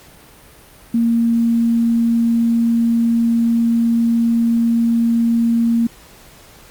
sine tone with quantisation, 231.9 Hz, A#3, 9 cents flat, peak -12 dBFS, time 0.94-5.87 s, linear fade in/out 5 ms, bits 7, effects pink hiss -44 dBFS RMS until 6.7 s + Opus 48 kbps

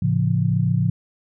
sine chord, A augmented, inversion none, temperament just, 110 / 137.5 / 171.88 Hz, A2 / C#3 / E#3, 0 / -14 / -27 cents, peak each -21 dBFS, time 0.02-0.9 s, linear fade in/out 5 ms, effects none

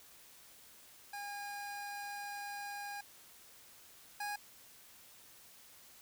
25% pulse tone pair in turn, 814 / 823.9 Hz, G#5 / G#5, -35 / -14 cents, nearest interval unison, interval 21 cents, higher second, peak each -38 / -34 dBFS, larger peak second, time 1.13-3.01 / 4.2-4.36 s, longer first, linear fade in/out 5 ms, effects white hiss -59 dBFS RMS until 6.01 s

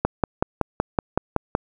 click train, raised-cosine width 1 ms, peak -4 dBFS, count 9, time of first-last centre 0.05-1.551 s, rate 5.33 Hz, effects none

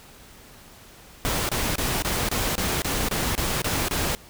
pink noise bursts, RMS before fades -25 dBFS, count 11, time 1.25-4.15 s, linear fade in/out 0 ms, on 240 ms, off 26 ms, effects pink hiss -48 dBFS RMS until 4.29 s

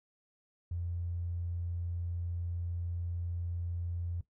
triangle tone, 86.5 Hz, F2, 16 cents flat, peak -30 dBFS, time 0.71-4.21 s, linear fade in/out 5 ms, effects noise-tail reverb RT60 0.1 s tail -18 dB re dry + tanh soft clip ceiling -31 dBFS

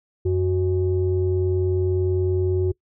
sine tone pair together, 90.95 / 369.3 Hz, F#2 / F#4, -29 / -3 cents, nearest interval 2 octaves, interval 2426 cents, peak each -20 dBFS, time 0.25-2.72 s, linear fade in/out 10 ms, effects noise-tail reverb RT60 0.1 s tail -23 dB re dry + tanh soft clip ceiling -12 dBFS

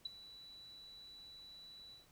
sine tone with ADSR envelope, 3951 Hz, B7, in tune, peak -36 dBFS, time 0.05-2.07 s, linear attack 7 ms, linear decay 16 ms, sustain -17 dB, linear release 150 ms, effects pink hiss -68 dBFS RMS until 2.11 s

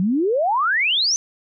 sine exponential sweep, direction up, 174.61 to 6230 Hz, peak -16 dBFS, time 0-1.16 s, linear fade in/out 0 ms, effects none

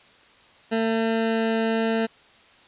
20% pulse tone, 224.9 Hz, A3, 38 cents sharp, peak -16 dBFS, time 0.71-2.07 s, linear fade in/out 20 ms, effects white hiss -53 dBFS RMS until 2.67 s + resampled to 8000 Hz

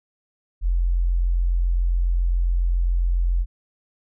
sine tone, 43.65 Hz, F1, in tune, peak -17 dBFS, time 0.61-3.46 s, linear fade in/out 50 ms, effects none

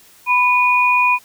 sine tone pair together, 992.5 / 2458 Hz, B5 / D#7, +8 / -22 cents, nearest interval octave + major third, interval 1570 cents, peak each -14 dBFS, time 0.26-1.19 s, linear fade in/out 50 ms, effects white hiss -48 dBFS RMS until 1.24 s

